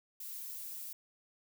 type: noise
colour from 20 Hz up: violet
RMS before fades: -44 dBFS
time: 0.2-0.93 s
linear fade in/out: 5 ms
effects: none